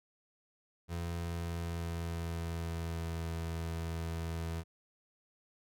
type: tone with pitch glide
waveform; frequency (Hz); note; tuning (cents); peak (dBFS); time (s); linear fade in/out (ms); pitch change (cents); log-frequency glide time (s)
30% pulse; 85 to 82.68; F2 to E2; -46 to +6; -33; 0.88-4.64; 50; -48; 1.11-3.26
effects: none